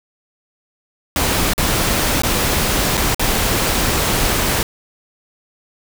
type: noise with dropouts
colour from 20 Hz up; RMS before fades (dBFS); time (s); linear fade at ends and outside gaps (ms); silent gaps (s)
pink; -17; 1.16-4.63; 1; 1.535-1.579 / 2.22-2.234 / 2.971-2.976 / 3.146-3.195
effects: none